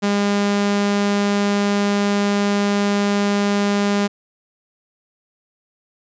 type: tone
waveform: sawtooth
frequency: 202.8 Hz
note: G#3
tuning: 41 cents flat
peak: -12 dBFS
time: 0.02-4.08 s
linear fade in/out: 20 ms
effects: resampled to 16000 Hz